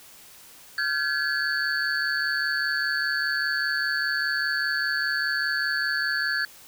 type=tone cluster; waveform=sine; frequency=1389 / 1550 / 1695 / 4480 Hz; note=F6 / G6 / G#6 / C#8; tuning=-10 / -20 / +35 / +18 cents; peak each=-34 / -28 / -26 / -31 dBFS; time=0.78-6.45 s; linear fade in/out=2 ms; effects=white hiss -49 dBFS RMS until 6.67 s